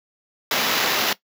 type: noise with sample-and-hold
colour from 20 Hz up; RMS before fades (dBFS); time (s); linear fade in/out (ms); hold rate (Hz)
white; -21; 0.51-1.13; 2; 8820
effects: noise-tail reverb RT60 0.1 s tail -17 dB re dry + high-pass 200 Hz 12 dB/octave